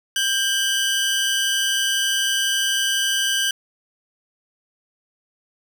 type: tone pair together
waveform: 25% pulse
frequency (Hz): 1586 / 2978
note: G6 / F#7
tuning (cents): +20 / +11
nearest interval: major seventh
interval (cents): 1091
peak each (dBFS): -18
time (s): 0.16-3.51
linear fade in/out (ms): 2
effects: none